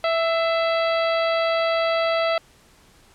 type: harmonic tone with a mistuned harmonic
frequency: 659.3 Hz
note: E5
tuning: in tune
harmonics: 1 / 2 / 3 / 4 / 5 / 6 / 7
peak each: -20 / -26 / -30 / -32 / -34 / -36 / -37 dBFS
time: 0.04-2.38 s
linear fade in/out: 2 ms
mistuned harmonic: 3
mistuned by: +36 cents
effects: pink hiss -54 dBFS RMS until 3.14 s + low-pass 11000 Hz 12 dB/octave